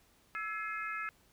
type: harmonic tone with a mistuned harmonic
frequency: 423.1 Hz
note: G#4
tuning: 32 cents sharp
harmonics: 3 / 4 / 5 / 6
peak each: -39 / -41 / -43 / -45 dBFS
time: 0.35-1.09 s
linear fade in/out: 0 ms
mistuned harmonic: 3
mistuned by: +66 cents
effects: pink hiss -67 dBFS RMS until 1.32 s